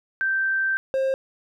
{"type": "tone pair in turn", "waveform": ["sine", "triangle"], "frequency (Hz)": [1562, 532.5], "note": ["G6", "C5"], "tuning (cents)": [-7, 30], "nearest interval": "octave + perfect fifth", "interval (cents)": 1863, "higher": "first", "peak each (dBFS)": [-20, -18], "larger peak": "second", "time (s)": [[0.21, 0.77], [0.94, 1.14]], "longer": "first", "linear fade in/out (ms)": 0, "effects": []}